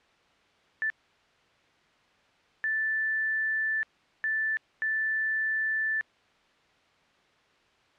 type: tone bursts at uneven times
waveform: sine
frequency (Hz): 1760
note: A6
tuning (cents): 0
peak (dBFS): -25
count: 4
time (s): 0.82-0.9 / 2.64-3.83 / 4.24-4.57 / 4.82-6.01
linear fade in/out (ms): 0
effects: white hiss -63 dBFS RMS until 7.98 s + low-pass 3000 Hz 12 dB/octave